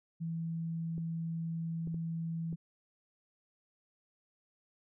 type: tone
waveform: sine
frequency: 164.81 Hz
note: E3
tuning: in tune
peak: -34 dBFS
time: 0.2-2.56 s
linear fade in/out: 20 ms
type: clicks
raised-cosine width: 3 ms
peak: -33 dBFS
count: 4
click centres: 0.98 / 1.874 / 1.944 / 2.528 s
effects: none